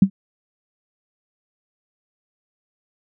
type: tone with exponential decay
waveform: sine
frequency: 193.3 Hz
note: G3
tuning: 24 cents flat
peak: -4 dBFS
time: 0.02-0.1 s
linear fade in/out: 5 ms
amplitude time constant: 17 ms
effects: none